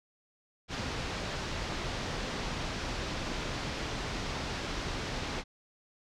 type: low-pass noise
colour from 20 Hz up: pink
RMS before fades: -36 dBFS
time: 0.68-5.44 s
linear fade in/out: 50 ms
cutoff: 5800 Hz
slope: 24 dB/octave
effects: none